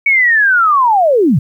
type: linear sweep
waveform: sine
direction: down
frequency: 2258 to 111.1 Hz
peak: -7 dBFS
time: 0.06-1.39 s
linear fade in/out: 5 ms
effects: 8-bit